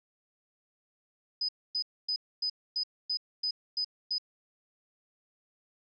sine tone bursts, 5000 Hz, D#8, 8 cents sharp, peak -28 dBFS, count 9, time 1.41-4.183 s, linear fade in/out 5 ms, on 77 ms, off 260 ms, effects none

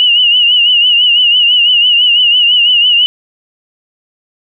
sine tone with vibrato, 2896 Hz, F#7, 38 cents flat, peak -5 dBFS, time 0-3.06 s, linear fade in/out 0 ms, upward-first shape triangle, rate 6 Hz, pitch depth 84 cents each way, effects none

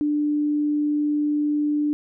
sine tone, 296.3 Hz, D4, 15 cents sharp, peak -19 dBFS, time 0.01-1.93 s, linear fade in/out 0 ms, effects none

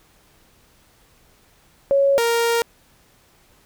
sine / sawtooth tone pair in turn, 554.4 / 466.2 Hz, C#5 / A#4, 0 / 0 cents, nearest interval minor third, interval 300 cents, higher first, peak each -13 dBFS, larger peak neither, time 1.91-2.18 / 2.18-2.62 s, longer second, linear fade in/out 0 ms, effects pink hiss -56 dBFS RMS until 3.65 s

